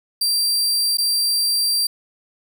sawtooth tone with dropouts, 4711 Hz, D8, 5 cents sharp, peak -14 dBFS, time 0.21-1.87 s, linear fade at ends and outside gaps 5 ms, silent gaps 0.972-0.983 s, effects none

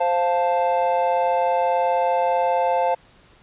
triangle chord, F major, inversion second, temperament equal, 523.3 / 698.5 / 880 Hz, C5 / F5 / A5, 0 / 0 / 0 cents, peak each -20 dBFS, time 0-2.95 s, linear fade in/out 10 ms, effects pink hiss -53 dBFS RMS until 3.42 s + resampled to 8000 Hz

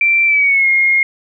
sine tone with pitch glide, 2349 to 2142 Hz, D7 to C7, 0 to +40 cents, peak -9 dBFS, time 0.01-1.03 s, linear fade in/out 2 ms, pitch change -160 cents, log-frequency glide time 0.26-0.68 s, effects none

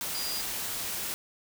sine tone in noise, 4842 Hz, D#8, 48 cents flat, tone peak -34 dBFS, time 0.15-0.41 s, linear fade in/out 0 ms, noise white, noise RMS -34 dBFS, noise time 0.01-1.14 s, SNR -3 dB, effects none

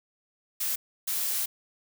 blue noise bursts at uneven times, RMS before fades -29 dBFS, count 2, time 0.6-0.76 / 1.07-1.46 s, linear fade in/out 10 ms, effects none

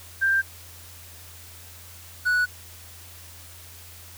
sine / triangle tone pair in turn, 1581 / 1474 Hz, G6 / F#6, +14 / -7 cents, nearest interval minor second, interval 121 cents, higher first, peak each -18 / -17 dBFS, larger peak second, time 0.21-0.42 / 2.25-2.46 s, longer neither, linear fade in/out 20 ms, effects added 86 Hz sine -47 dBFS peak until 4.17 s + white hiss -46 dBFS RMS until 4.17 s

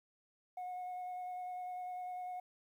sine tone with vibrato, 727 Hz, F#5, 31 cents flat, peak -38 dBFS, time 0.57-2.4 s, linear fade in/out 5 ms, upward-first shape sine, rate 10 Hz, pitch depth 12 cents each way, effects tanh soft clip ceiling -39 dBFS + 12-bit

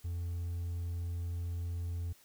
triangle tone with hard clipping, 86.2 Hz, F2, 22 cents flat, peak -35 dBFS, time 0.04-2.13 s, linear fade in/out 10 ms, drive 5 dB, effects white hiss -63 dBFS RMS until 2.24 s

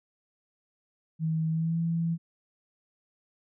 sine tone with pitch glide, 160 to 166.51 Hz, D#3 to E3, +49 to +18 cents, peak -25 dBFS, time 1.19-2.18 s, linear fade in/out 50 ms, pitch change +69 cents, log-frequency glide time 1.5-1.79 s, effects none

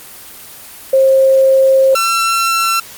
sine / sawtooth tone pair in turn, 533 / 1349.3 Hz, C5 / E6, +32 / +40 cents, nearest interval octave + major third, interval 1608 cents, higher second, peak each -6 / -8 dBFS, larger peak first, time 0.93-1.95 / 1.95-2.8 s, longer first, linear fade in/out 5 ms, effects white hiss -34 dBFS RMS until 2.97 s + Opus 24 kbps

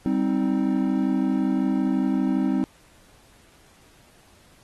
triangle chord, C minor, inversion second, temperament just, 196.22 / 261.6 / 314 Hz, G3 / C4 / Eb4, +2 / 0 / +16 cents, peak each -23 / -21 / -24 dBFS, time 0.06-2.64 s, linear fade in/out 0 ms, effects pink hiss -56 dBFS RMS until 4.63 s + AAC 32 kbps

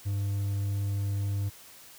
triangle tone, 100 Hz, G2, 35 cents sharp, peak -25 dBFS, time 0.05-1.5 s, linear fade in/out 20 ms, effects white hiss -51 dBFS RMS until 1.98 s

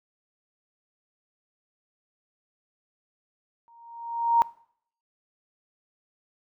sine tone with exponential growth, 932.3 Hz, A#5, in tune, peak -14 dBFS, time 3.68-4.42 s, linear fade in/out 0 ms, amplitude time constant 160 ms, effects noise-tail reverb RT60 0.6 s tail -21 dB re dry

